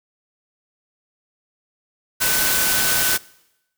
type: tone in noise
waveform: sine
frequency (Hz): 1510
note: F#6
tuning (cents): +35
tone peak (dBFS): -26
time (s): 2.2-3.18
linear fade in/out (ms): 20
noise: white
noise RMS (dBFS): -19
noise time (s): 2.2-3.18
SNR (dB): -10
effects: noise-tail reverb RT60 0.9 s tail -23 dB re dry